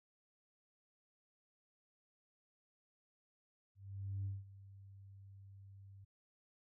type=tone with ADSR envelope; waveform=sine; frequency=98.1 Hz; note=G2; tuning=2 cents sharp; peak=-36 dBFS; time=3.75-6.05 s; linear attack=500 ms; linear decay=190 ms; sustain=-18 dB; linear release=12 ms; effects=tanh soft clip ceiling -34 dBFS